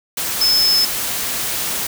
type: tone in noise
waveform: sine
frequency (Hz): 5220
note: E8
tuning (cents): -18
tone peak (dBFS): -12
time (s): 0.41-0.85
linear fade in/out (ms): 5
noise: white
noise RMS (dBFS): -22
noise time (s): 0.17-1.87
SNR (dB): +7
effects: none